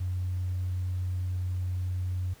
sine tone, 91.1 Hz, F#2, 26 cents flat, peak -27 dBFS, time 0-2.34 s, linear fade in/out 10 ms, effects tanh soft clip ceiling -23 dBFS + pink hiss -56 dBFS RMS until 2.4 s

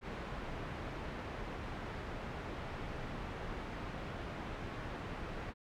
pink low-pass noise, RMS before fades -43 dBFS, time 0.01-5.54 s, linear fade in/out 50 ms, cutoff 2100 Hz, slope 12 dB/octave, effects none

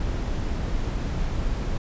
brown noise, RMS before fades -26 dBFS, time 0-1.78 s, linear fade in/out 5 ms, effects resampled to 16000 Hz

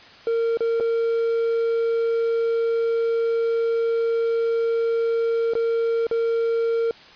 triangle tone with dropouts, 460 Hz, A#4, 23 cents flat, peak -17 dBFS, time 0.27-6.91 s, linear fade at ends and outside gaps 1 ms, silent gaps 0.572-0.606 / 0.8-0.806 / 5.536-5.552 / 6.068-6.112 s, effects white hiss -46 dBFS RMS until 7.15 s + resampled to 11025 Hz

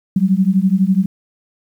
sine beating tone pair, 184.2 / 196.2 Hz, F#3 / G3, -7 / +2 cents, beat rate 12 Hz, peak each -14 dBFS, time 0.16-1.06 s, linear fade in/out 5 ms, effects 8-bit

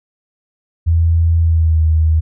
sine tone with pitch glide, 83 to 79.39 Hz, E2 to D#2, +12 to +35 cents, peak -9 dBFS, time 0.86-2.21 s, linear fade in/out 20 ms, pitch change -77 cents, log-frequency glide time 1.4-1.81 s, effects none

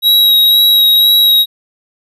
square tone with vibrato, 3838 Hz, A#7, 50 cents sharp, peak -6 dBFS, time 0.02-1.46 s, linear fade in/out 50 ms, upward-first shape sine, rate 2 Hz, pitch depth 15 cents each way, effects none

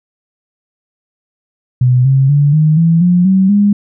sine tone with pitch steps, 125.6 / 134.61 / 144.28 / 154.63 / 165.73 / 177.63 / 190.37 / 204 Hz, B2 / C3 / D3 / D#3 / E3 / F3 / F#3 / G#3, +30 / +50 / -30 / -10 / +10 / +30 / +50 / -31 cents, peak -6 dBFS, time 1.81-3.73 s, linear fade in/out 5 ms, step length 240 ms, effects none

